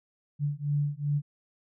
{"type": "beating tone pair", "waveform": "sine", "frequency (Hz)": [144.1, 146.7], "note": ["D3", "D3"], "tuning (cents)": [-33, -2], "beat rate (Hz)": 2.6, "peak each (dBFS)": -29, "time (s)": [0.39, 1.22], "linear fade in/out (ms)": 50, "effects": []}